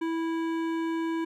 sine tone with hard clipping, 328.3 Hz, E4, 7 cents flat, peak -29 dBFS, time 0.01-1.25 s, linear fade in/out 10 ms, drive 14 dB, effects none

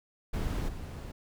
brown noise with level steps, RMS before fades -32 / -40 dBFS, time 0.33-1.12 s, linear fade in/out 10 ms, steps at 0.68 s, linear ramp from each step 10 ms, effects none

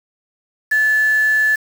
sine tone with quantisation, 1736 Hz, A6, 24 cents flat, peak -12 dBFS, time 0.71-1.56 s, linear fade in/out 10 ms, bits 5, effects none

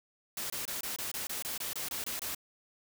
white noise bursts, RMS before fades -37 dBFS, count 13, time 0.37-2.348 s, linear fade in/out 2 ms, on 130 ms, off 24 ms, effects none

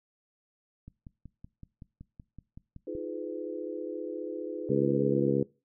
click train, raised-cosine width 5 ms, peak -33 dBFS, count 12, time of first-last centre 0.88-2.952 s, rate 5.31 Hz
sine chord, F half-diminished seventh, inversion third, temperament just, 314.3 / 349.2 / 419.1 / 502.9 Hz, Eb4 / F4 / Ab4 / Cb5, +18 / 0 / +16 / +31 cents, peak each -39 dBFS, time 2.87-5.31 s, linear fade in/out 5 ms
harmonic tone, 69.3 Hz, C#2, in tune, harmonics 2 / 3 / 4 / 5 / 6 / 7, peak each -31 / -31 / -31 / -31 / -31 / -31 dBFS, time 4.69-5.43 s, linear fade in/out 5 ms
effects noise-tail reverb RT60 0.3 s tail -22 dB re dry

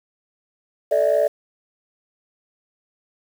sine chord, A suspended fourth, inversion none, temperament equal with one note detuned, 440 / 587.3 / 649.1 Hz, A4 / D5 / E5, 0 / 0 / -27 cents, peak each -22 / -16 / -19 dBFS, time 0.91-1.28 s, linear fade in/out 10 ms, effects tanh soft clip ceiling -10 dBFS + 7-bit

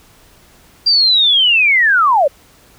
sine linear sweep, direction down, 4767 to 520 Hz, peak -8 dBFS, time 0.86-2.28 s, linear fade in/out 10 ms, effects pink hiss -47 dBFS RMS until 2.78 s

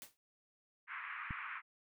white noise with exponential decay, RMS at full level -47 dBFS, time 0.02-0.17 s, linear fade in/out 0 ms, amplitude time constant 31 ms
pink band-pass noise, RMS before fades -45 dBFS, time 0.87-1.62 s, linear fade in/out 50 ms, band 1100 to 2400 Hz, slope 48 dB/octave
click, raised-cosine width 5 ms, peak -30 dBFS, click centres 1.308 s
effects none

